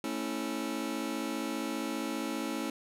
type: chord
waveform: sawtooth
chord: A major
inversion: none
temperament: just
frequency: 220 / 275 / 330 Hz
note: A3 / C#4 / E4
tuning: 0 / -14 / +2 cents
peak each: -34 / -32 / -33 dBFS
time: 0.04-2.7 s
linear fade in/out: 2 ms
effects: resampled to 32000 Hz + 10-bit